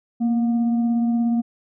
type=tone with frequency modulation; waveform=sine; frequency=233.1 Hz; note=A#3; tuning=in tune; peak=-17 dBFS; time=0.2-1.42 s; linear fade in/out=20 ms; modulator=483 Hz; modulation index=0.26; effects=none